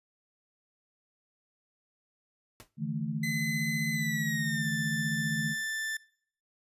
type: noise with exponential decay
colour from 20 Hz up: pink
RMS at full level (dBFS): -45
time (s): 2.6-2.71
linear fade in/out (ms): 0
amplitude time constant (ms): 22
type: chord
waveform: sine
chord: D suspended second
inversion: none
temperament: equal with one note detuned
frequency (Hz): 146.83 / 162.08 / 220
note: D3 / E3 / A3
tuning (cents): 0 / -29 / 0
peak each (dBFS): -35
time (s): 2.77-5.55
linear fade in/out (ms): 50
type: tone with pitch glide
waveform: 40% pulse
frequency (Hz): 2030 to 1767.2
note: B6 to A6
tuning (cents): +47 to +7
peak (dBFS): -31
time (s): 3.23-5.97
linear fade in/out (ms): 5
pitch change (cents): -240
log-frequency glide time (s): 3.92-4.69
effects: noise-tail reverb RT60 0.6 s tail -23 dB re dry + resampled to 32000 Hz